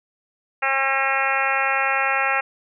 harmonic tone, 270 Hz, C#4, 45 cents flat, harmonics 2 / 3 / 4 / 5 / 6 / 7 / 8 / 9 / 10, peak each -30 / -25 / -30 / -25 / -27 / -26 / -28 / -27 / -29 dBFS, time 0.62-2.41 s, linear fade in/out 10 ms, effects none

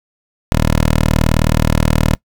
10% pulse tone, 39.01 Hz, D#1, 5 cents sharp, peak -3 dBFS, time 0.52-2.15 s, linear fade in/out 0 ms, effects noise-tail reverb RT60 0.1 s tail -23 dB re dry

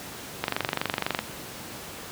click train, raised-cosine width 0.3 ms, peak -8 dBFS, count 19, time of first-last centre 0.44-1.19 s, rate 24 Hz, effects pink hiss -39 dBFS RMS until 2.11 s + high-pass 100 Hz 12 dB/octave

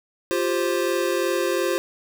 square chord, F suspended second, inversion none, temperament equal with one note detuned, 349.2 / 392 / 525.4 Hz, F4 / G4 / C5, 0 / 0 / +7 cents, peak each -25 / -27 / -26 dBFS, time 0.31-1.78 s, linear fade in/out 0 ms, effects none

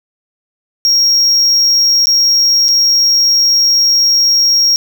triangle tone with dropouts, 5588 Hz, F8, in tune, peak -6 dBFS, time 0.85-4.76 s, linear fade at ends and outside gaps 0 ms, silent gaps 2.057-2.07 / 2.683-2.688 s, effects none

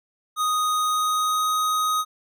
square tone with pitch glide, 1244.5 to 1253.2 Hz, D#6 to D#6, 0 to +12 cents, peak -21 dBFS, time 0.36-2.05 s, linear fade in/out 50 ms, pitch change +12 cents, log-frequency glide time 0.75-1.49 s, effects none

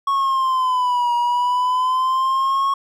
triangle exponential two-way sweep, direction down then up, 1108.7 to 955 to 1101 Hz, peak -14 dBFS, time 0.07-2.74 s, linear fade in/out 5 ms, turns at 1.14 s, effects none

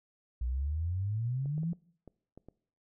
sine exponential sweep, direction up, 58.27 to 174.61 Hz, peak -30 dBFS, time 0.41-1.73 s, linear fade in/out 5 ms
clicks, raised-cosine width 2 ms, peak -36 dBFS, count 7, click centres 1.458 / 1.58 / 1.633 / 1.732 / 2.077 / 2.376 / 2.486 s
effects noise-tail reverb RT60 0.6 s tail -22 dB re dry

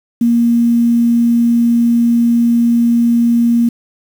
sine tone with quantisation, 235.1 Hz, A#3, 15 cents sharp, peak -8 dBFS, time 0.21-3.69 s, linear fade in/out 5 ms, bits 6, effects none

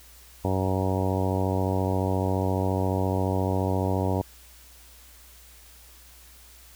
harmonic tone, 94.4 Hz, F#2, 35 cents sharp, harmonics 1 / 2 / 3 / 4 / 5 / 6 / 7 / 8 / 9 / 10, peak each -26 / -31 / -31 / -33 / -33 / -34 / -35 / -37 / -37 / -36 dBFS, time 0.44-4.22 s, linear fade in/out 10 ms, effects added 60 Hz sine -52 dBFS peak until 6.75 s + white hiss -52 dBFS RMS until 6.75 s

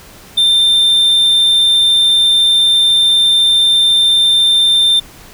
triangle tone, 3586 Hz, A7, 32 cents sharp, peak -6 dBFS, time 0.37-5 s, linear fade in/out 10 ms, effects pink hiss -38 dBFS RMS until 5.33 s

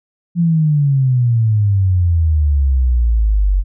sine exponential sweep, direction down, 174.61 to 45.72 Hz, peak -10 dBFS, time 0.35-3.64 s, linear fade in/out 50 ms, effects none

